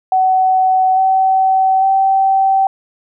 sine tone with pitch steps, 752 / 762.5 / 773.1 Hz, F#5 / G5 / G5, +28 / -48 / -24 cents, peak -9 dBFS, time 0.12-2.67 s, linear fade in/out 2 ms, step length 850 ms, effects none

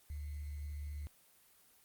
sine tone with sample-and-hold, 73.42 Hz, D2, in tune, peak -40 dBFS, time 0.1-1.07 s, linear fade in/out 0 ms, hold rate 2100 Hz, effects white hiss -66 dBFS RMS until 1.84 s + Opus 24 kbps

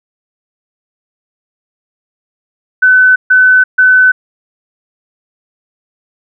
sine tone bursts, 1510 Hz, F#6, 35 cents sharp, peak -3 dBFS, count 3, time 2.82-4.12 s, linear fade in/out 10 ms, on 340 ms, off 140 ms, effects none

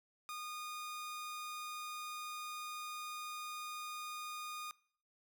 sawtooth tone, 1226 Hz, D#6, 26 cents flat, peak -39 dBFS, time 0.29-4.71 s, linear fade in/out 0 ms, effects noise-tail reverb RT60 0.5 s tail -21 dB re dry

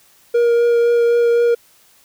triangle tone with vibrato, 472.1 Hz, A#4, 22 cents sharp, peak -9 dBFS, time 0.34-1.55 s, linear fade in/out 10 ms, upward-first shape triangle, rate 3.9 Hz, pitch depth 12 cents each way, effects white hiss -52 dBFS RMS until 2.04 s

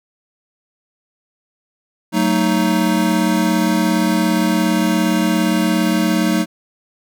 square chord, D# diminished, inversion first, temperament just, 186.68 / 224 / 311.1 Hz, F#3 / A3 / D#4, +16 / +31 / 0 cents, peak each -19 dBFS, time 2.12-6.46 s, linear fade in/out 50 ms, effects none

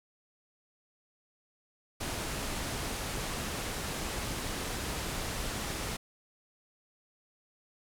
pink low-pass noise, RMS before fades -36 dBFS, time 2-5.97 s, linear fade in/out 10 ms, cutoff 12000 Hz, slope 24 dB/octave, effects none

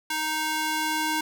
square tone with high-pass filter sweep, 311.1 Hz, D#4, in tune, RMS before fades -27 dBFS, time 0.1-1.21 s, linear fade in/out 5 ms, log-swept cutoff 1100 to 650 Hz, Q 0.81, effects none

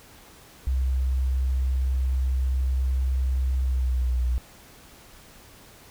sine tone with pitch glide, 65 to 61.35 Hz, C2 to B1, -11 to -11 cents, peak -20 dBFS, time 0.67-4.38 s, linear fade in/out 0 ms, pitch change -100 cents, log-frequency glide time 3.58-4.26 s, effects tanh soft clip ceiling -16 dBFS + pink hiss -50 dBFS RMS until 5.9 s

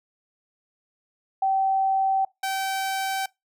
sine / sawtooth tone pair in turn, 772 / 772 Hz, G5 / G5, -27 / -27 cents, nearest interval unison, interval 0 cents, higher neither, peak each -19 / -21 dBFS, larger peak first, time 1.42-2.25 / 2.43-3.26 s, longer neither, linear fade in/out 5 ms, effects noise-tail reverb RT60 0.2 s tail -23 dB re dry

